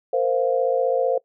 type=chord; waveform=sine; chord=Bb suspended second; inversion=none; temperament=equal with one note detuned; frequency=466.2 / 521.7 / 698.5 Hz; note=Bb4 / C5 / F5; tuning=0 / -5 / 0 cents; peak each=-23 / -20 / -26 dBFS; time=0.13-1.18 s; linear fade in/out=5 ms; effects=noise-tail reverb RT60 0.1 s tail -21 dB re dry

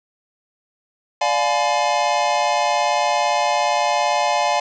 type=chord; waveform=square; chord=D diminished seventh; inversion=none; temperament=just; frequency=587.3 / 704.8 / 845.8 / 1014.9 Hz; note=D5 / F5 / Ab5 / Cb6; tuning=0 / +16 / +31 / +47 cents; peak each=-24 / -22 / -21 / -26 dBFS; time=1.21-4.6 s; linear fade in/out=5 ms; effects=resampled to 16000 Hz + 7-bit

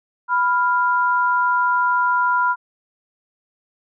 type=tone pair together; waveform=sine; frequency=988.7 / 1396.9 Hz; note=B5 / F6; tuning=+2 / 0 cents; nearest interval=tritone; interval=598 cents; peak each=-17 / -19 dBFS; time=0.28-2.56 s; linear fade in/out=50 ms; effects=none

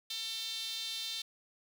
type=tone with high-pass filter; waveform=sawtooth; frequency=448.4 Hz; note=A4; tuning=33 cents sharp; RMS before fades=-39 dBFS; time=0.1-1.22 s; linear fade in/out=5 ms; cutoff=3700 Hz; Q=5; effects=none

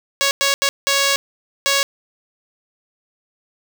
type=tone bursts at uneven times; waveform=5% pulse; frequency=555 Hz; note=C#5; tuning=2 cents sharp; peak=-3 dBFS; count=5; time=0.21-0.31 / 0.41-0.54 / 0.62-0.69 / 0.87-1.16 / 1.66-1.83 s; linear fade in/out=0 ms; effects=7-bit

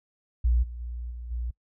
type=tone with level steps; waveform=sine; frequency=59.6 Hz; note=A#1; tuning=39 cents sharp; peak=-19 / -35 / -32 / -35 / -28 dBFS; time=0.44-1.51 s; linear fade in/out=10 ms; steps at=0.62 / 0.79 / 1.1 / 1.3 s; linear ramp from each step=20 ms; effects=noise-tail reverb RT60 0.1 s tail -23 dB re dry

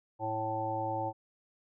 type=harmonic tone; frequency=110 Hz; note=A2; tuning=in tune; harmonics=1 / 3 / 5 / 7 / 8; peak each=-40 / -40 / -38 / -36 / -36 dBFS; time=0.19-1.13 s; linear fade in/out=50 ms; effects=none

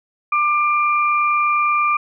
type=tone pair together; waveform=sine; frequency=1189.5 / 2379 Hz; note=D6 / D7; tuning=+22 / +22 cents; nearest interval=octave; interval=1200 cents; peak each=-15 / -21 dBFS; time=0.32-1.97 s; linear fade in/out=5 ms; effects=none

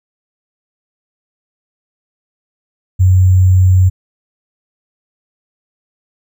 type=tone with sample-and-hold; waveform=sine; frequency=92.5 Hz; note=F#2; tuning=in tune; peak=-5 dBFS; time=2.99-3.9 s; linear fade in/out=20 ms; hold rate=7350 Hz; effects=none

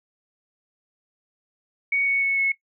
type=tone with pitch steps; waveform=sine; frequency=2234 / 2220 / 2206 / 2192 Hz; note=C#7 / C#7 / C#7 / C#7; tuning=+13 / +2 / -9 / -20 cents; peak=-19 dBFS; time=1.92-2.52 s; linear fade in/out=5 ms; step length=150 ms; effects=noise-tail reverb RT60 0.1 s tail -17 dB re dry

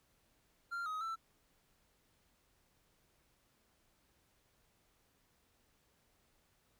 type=tone with pitch steps; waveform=triangle; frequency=1387 / 1261 / 1332 Hz; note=F6 / D#6 / E6; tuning=-12 / +23 / +18 cents; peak=-36 dBFS; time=0.71-1.16 s; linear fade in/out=20 ms; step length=150 ms; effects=pink hiss -74 dBFS RMS until 6.79 s

